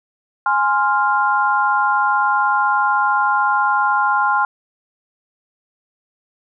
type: chord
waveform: sine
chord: F minor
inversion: first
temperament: equal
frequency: 830.6 / 1046.5 / 1396.9 Hz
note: Ab5 / C6 / F6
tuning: 0 / 0 / 0 cents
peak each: -18 dBFS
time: 0.46-4.45 s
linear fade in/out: 2 ms
effects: none